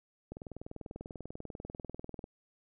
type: click train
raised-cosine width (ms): 2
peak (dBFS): -29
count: 40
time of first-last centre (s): 0.32-2.241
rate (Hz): 20.3
effects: none